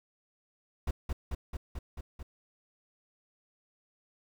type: noise with echo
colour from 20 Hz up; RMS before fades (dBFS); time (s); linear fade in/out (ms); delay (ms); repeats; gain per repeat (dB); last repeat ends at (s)
brown; -30; 0.87-0.91; 5; 220; 6; -2; 2.23
effects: none